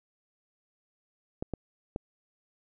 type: clicks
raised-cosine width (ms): 2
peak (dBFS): -19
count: 3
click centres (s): 1.425 / 1.537 / 1.961
effects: none